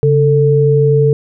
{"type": "tone pair together", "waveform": "sine", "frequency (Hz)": [139.82, 443.9], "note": ["C#3", "A4"], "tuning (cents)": [15, 15], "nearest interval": "octave + minor sixth", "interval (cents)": 2000, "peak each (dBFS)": -10, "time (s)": [0.03, 1.13], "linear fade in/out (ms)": 0, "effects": []}